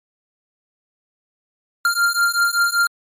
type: beating tone pair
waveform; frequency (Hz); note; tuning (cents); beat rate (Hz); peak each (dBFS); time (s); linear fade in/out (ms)
square; 1392 / 1397.2; F6 / F6; -6 / 0; 5.2; -19; 1.85-2.87; 2
effects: MP3 64 kbps